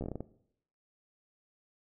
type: slowing click train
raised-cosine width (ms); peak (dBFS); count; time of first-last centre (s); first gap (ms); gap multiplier
2; -24; 8; 0.01-0.206; 13; 1.25
effects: noise-tail reverb RT60 0.7 s tail -17 dB re dry